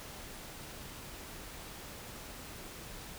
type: silence
effects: pink hiss -47 dBFS RMS until 3.18 s